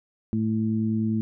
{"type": "harmonic tone", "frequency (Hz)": 110, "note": "A2", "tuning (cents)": 0, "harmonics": [1, 2, 3], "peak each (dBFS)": [-28, -23, -33], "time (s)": [0.33, 1.21], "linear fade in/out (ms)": 0, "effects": []}